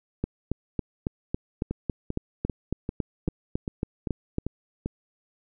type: two click trains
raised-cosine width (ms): 3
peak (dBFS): -13 / -16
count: 16 / 9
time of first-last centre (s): 0.24-4.384 / 1.71-4.86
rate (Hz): 3.62 / 2.54
effects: none